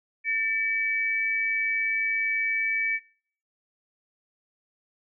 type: tone pair together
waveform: sine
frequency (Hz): 1799.3 / 2288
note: A6 / D7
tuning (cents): +38 / -46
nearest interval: major third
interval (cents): 416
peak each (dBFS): -30 / -24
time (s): 0.24-3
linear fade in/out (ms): 50
effects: noise-tail reverb RT60 0.5 s tail -22 dB re dry